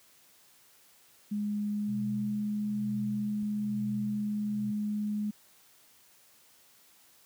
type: tone with pitch glide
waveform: sine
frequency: 207.4 to 209.3 Hz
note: G#3 to G#3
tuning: -2 to +14 cents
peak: -29 dBFS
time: 1.31-5.31 s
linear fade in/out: 10 ms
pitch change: +16 cents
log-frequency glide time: 1.72-2.28 s
type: tone with tremolo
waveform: sine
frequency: 125.3 Hz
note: B2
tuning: 25 cents sharp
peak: -37 dBFS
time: 1.87-4.72 s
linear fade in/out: 20 ms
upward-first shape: sine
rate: 1.1 Hz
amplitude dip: 80%
type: click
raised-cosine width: 5 ms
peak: -36 dBFS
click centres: 3.426 s
effects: white hiss -61 dBFS RMS until 7.25 s + high-pass 80 Hz 12 dB/octave